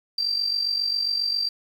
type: tone with amplitude modulation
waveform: sine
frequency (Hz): 4699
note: D8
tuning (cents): 0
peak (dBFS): -19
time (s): 0.18-1.49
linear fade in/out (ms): 5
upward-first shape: sine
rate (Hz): 47.4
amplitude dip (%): 65
effects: 8-bit